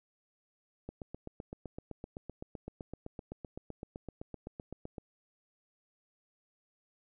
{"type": "click train", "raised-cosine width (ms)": 2, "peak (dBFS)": -28, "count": 33, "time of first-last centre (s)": [0.89, 4.982], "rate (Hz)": 7.82, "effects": []}